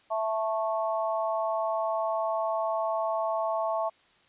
harmonic tone, 220 Hz, A3, in tune, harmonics 3 / 4 / 5, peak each -28 / -32 / -33 dBFS, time 0.1-3.9 s, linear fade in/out 20 ms, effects white hiss -62 dBFS RMS until 4.28 s + resampled to 8000 Hz

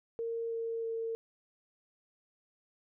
sine tone with pitch steps, 460 / 457.1 / 454.2 Hz, A#4 / A#4 / A#4, -23 / -34 / -45 cents, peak -33 dBFS, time 0.19-1.15 s, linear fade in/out 0 ms, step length 320 ms, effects none

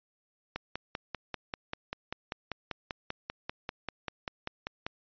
click train, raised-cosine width 0.3 ms, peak -18 dBFS, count 23, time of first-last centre 0.56-4.865 s, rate 5.11 Hz, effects resampled to 11025 Hz

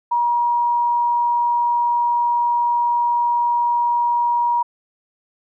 sine tone, 954 Hz, A#5, 40 cents sharp, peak -15 dBFS, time 0.11-4.63 s, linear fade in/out 10 ms, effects none

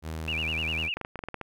sawtooth tone with pitch glide, 79.7 to 80.44 Hz, D#2 to E2, +42 to -42 cents, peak -29 dBFS, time 0.02-0.9 s, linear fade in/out 50 ms, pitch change +16 cents, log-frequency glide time 0.18-0.75 s
sine tone with vibrato, 2599 Hz, E7, 25 cents flat, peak -28 dBFS, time 0.28-0.94 s, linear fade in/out 0 ms, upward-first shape sine, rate 10 Hz, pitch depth 190 cents each way
clicks, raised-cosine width 0.5 ms, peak -20 dBFS, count 9, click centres 0.97 / 1.013 / 1.049 / 1.157 / 1.191 / 1.238 / 1.286 / 1.343 / 1.413 s
effects none

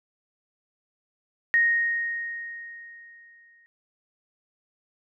sine tone with exponential decay, 1864.7 Hz, A#6, in tune, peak -16 dBFS, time 1.54-3.66 s, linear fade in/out 0 ms, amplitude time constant 460 ms, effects none

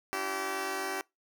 10% pulse tone cluster, 288.5 / 336.7 / 384.5 Hz, D4 / E4 / G4, -31 / +37 / -33 cents, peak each -32 / -33 / -25 dBFS, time 0.13-1.01 s, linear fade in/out 0 ms, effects noise-tail reverb RT60 0.2 s tail -25 dB re dry

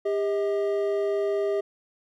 triangle tone pair together, 400.4 / 635.6 Hz, G4 / D#5, +37 / +37 cents, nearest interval minor sixth, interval 800 cents, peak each -22 / -27 dBFS, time 0.05-1.61 s, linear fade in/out 10 ms, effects none

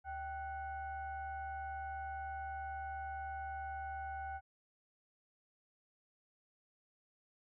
sine tone with frequency modulation, 777 Hz, G5, 16 cents flat, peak -40 dBFS, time 0.04-4.41 s, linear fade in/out 50 ms, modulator 703 Hz, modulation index 0.79, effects none

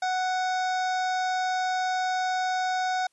harmonic tone, 741 Hz, F#5, 2 cents sharp, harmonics 1 / 2 / 3 / 5 / 6 / 7 / 8 / 9 / 10, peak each -25 / -32 / -41 / -40 / -47 / -42 / -48 / -48 / -56 dBFS, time 0.02-3.07 s, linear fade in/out 5 ms, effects white hiss -71 dBFS RMS until 3.12 s + resampled to 24000 Hz

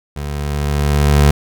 25% pulse tone with level ramp, 72.6 Hz, D2, 19 cents flat, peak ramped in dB -19 to -3 dBFS, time 0.16-1.31 s, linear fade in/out 5 ms, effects none

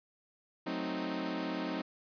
sawtooth chord, F# diminished seventh, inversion none, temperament equal, 185 / 220 / 261.6 / 311.1 Hz, F#3 / A3 / C4 / Eb4, 0 / 0 / 0 / 0 cents, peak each -37 / -39 / -35 / -34 dBFS, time 0.66-1.82 s, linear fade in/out 10 ms, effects resampled to 11025 Hz

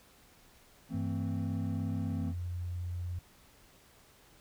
triangle chord, A minor, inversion second, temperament equal with one note detuned, 164.81 / 224.9 / 261.6 Hz, E3 / A3 / C4, 0 / +38 / 0 cents, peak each -36 dBFS, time 0.89-2.34 s, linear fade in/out 50 ms
sine tone with pitch glide, 98 to 88.32 Hz, G2 to F2, 0 to +20 cents, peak -34 dBFS, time 0.94-3.19 s, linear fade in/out 5 ms, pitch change -180 cents, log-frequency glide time 2.01-2.32 s
effects tanh soft clip ceiling -22 dBFS + pink hiss -61 dBFS RMS until 4.4 s

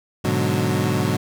25% pulse chord, G# half-diminished seventh, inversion none, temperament equal, 103.83 / 123.47 / 146.83 / 185 Hz, G#2 / B2 / D3 / F#3, 0 / 0 / 0 / 0 cents, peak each -20 / -21 / -21 / -21 dBFS, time 0.24-1.17 s, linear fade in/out 10 ms, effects none

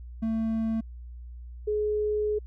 triangle / sine tone pair in turn, 223.5 / 421.9 Hz, A3 / G#4, +27 / +27 cents, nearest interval major seventh, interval 1100 cents, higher second, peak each -23 / -24 dBFS, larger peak first, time 0.22-0.81 / 1.67-2.39 s, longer second, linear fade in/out 10 ms, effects added 60 Hz sine -39 dBFS peak until 2.46 s

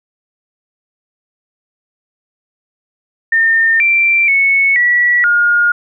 sine tone with pitch steps, 1815 / 2353 / 2207 / 1941 / 1425 Hz, A#6 / D7 / C#7 / B6 / F6, -47 / +3 / -8 / -31 / +34 cents, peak -8 dBFS, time 3.32-5.72 s, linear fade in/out 5 ms, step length 480 ms, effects none

